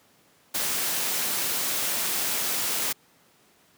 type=noise; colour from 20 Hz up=white; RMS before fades=-27 dBFS; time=0.54-2.93 s; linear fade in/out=10 ms; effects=pink hiss -60 dBFS RMS until 3.77 s + high-pass 150 Hz 12 dB/octave